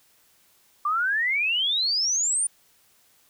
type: exponential sweep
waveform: sine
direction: up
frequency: 1159 to 9440 Hz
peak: -21 dBFS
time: 0.85-2.47 s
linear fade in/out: 5 ms
effects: white hiss -61 dBFS RMS until 3.29 s